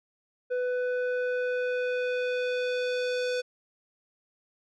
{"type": "tone with low-pass filter sweep", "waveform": "square", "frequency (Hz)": 498.1, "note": "B4", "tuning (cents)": 15, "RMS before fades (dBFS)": -29, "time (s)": [0.5, 3.42], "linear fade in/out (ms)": 20, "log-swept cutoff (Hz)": [1100, 5300], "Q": 1.3, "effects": []}